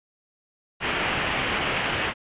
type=low-pass noise; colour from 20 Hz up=white; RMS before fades=-26 dBFS; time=0.8-2.14 s; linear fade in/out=50 ms; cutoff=3100 Hz; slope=48 dB/octave; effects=resampled to 8000 Hz